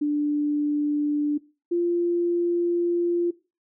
sine tone pair in turn, 294.6 / 346.2 Hz, D4 / F4, +6 / -15 cents, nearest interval minor third, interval 279 cents, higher second, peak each -20 dBFS, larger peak neither, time 0.01-1.38 / 1.71-3.31 s, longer second, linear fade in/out 10 ms, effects noise-tail reverb RT60 0.3 s tail -19 dB re dry

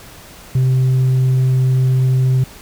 sine tone, 129.6 Hz, C3, 16 cents flat, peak -8 dBFS, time 0.55-2.44 s, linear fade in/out 5 ms, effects tanh soft clip ceiling -10 dBFS + pink hiss -39 dBFS RMS until 2.61 s

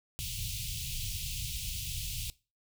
pink band-stop noise, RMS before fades -37 dBFS, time 0.19-2.3 s, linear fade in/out 0 ms, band 150 to 2600 Hz, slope 48 dB/octave, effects noise-tail reverb RT60 0.3 s tail -20 dB re dry

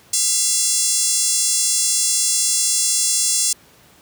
5% pulse tone with high-pass filter, 684 Hz, F5, 36 cents flat, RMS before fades -18 dBFS, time 0.13-3.53 s, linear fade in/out 5 ms, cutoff 7200 Hz, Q 1.2, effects pink hiss -50 dBFS RMS until 4.01 s + high-pass 80 Hz 12 dB/octave

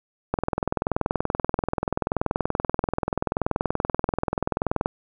click train, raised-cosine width 1 ms, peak -8 dBFS, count 95, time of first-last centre 0.34-4.859 s, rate 20.8 Hz, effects none

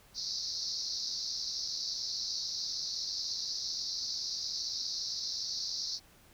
pink band-pass noise, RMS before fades -37 dBFS, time 0.14-6 s, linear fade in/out 50 ms, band 4100 to 5800 Hz, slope 96 dB/octave, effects pink hiss -61 dBFS RMS until 6.33 s

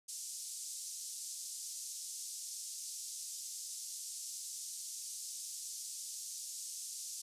pink band-pass noise, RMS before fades -45 dBFS, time 0.08-7.22 s, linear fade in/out 10 ms, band 5600 to 9700 Hz, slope 24 dB/octave, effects resampled to 32000 Hz

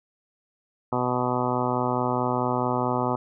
harmonic tone, 124.6 Hz, B2, 16 cents sharp, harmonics 1 / 2 / 3 / 4 / 5 / 6 / 7 / 8 / 9 / 10, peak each -31 / -29 / -31 / -32 / -32 / -32 / -30 / -32 / -34 / -34 dBFS, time 0.92-3.16 s, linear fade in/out 5 ms, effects none

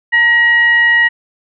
sine tone with frequency modulation, 1900 Hz, A#6, 33 cents sharp, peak -7 dBFS, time 0.12-1.09 s, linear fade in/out 20 ms, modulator 993 Hz, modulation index 0.31, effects none

